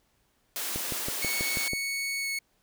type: high-pass noise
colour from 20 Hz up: white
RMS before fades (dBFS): -33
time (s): 0.56-1.68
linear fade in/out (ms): 0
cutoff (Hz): 230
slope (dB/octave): 24
type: click train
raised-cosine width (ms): 2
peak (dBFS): -20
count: 7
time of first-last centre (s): 0.76-1.734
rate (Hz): 6.16
type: tone with pitch glide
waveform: sawtooth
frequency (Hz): 2217 to 2203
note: C#7 to C#7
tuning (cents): 0 to -11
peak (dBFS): -26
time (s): 1.22-2.39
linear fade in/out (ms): 5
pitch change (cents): -11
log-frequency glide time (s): 2.21-2.27
effects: pink hiss -70 dBFS RMS until 2.62 s